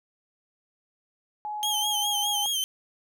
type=tone with pitch glide; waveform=sine; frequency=843 to 828.5 Hz; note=G#5 to G#5; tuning=+26 to -4 cents; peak=-30 dBFS; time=1.45-2.46 s; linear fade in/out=0 ms; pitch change=-30 cents; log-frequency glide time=1.87-2.09 s
type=tone with vibrato; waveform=sawtooth; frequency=3180 Hz; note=G7; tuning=24 cents sharp; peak=-22 dBFS; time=1.63-2.64 s; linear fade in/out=0 ms; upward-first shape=sine; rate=4.9 Hz; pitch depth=65 cents each way
effects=none